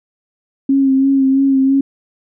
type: tone with vibrato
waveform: sine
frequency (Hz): 270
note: C#4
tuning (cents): -45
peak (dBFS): -9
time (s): 0.69-1.81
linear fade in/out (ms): 5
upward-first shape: sine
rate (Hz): 3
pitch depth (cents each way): 27
effects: none